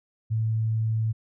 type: tone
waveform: sine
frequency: 111 Hz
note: A2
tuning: 16 cents sharp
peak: -22 dBFS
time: 0.3-1.13 s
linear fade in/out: 20 ms
effects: none